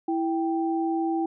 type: tone pair together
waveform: sine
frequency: 329.6 / 783.9 Hz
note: E4 / G5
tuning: 0 / 0 cents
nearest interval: octave + minor third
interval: 1500 cents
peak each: -24 / -29 dBFS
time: 0.08-1.26 s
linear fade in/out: 5 ms
effects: none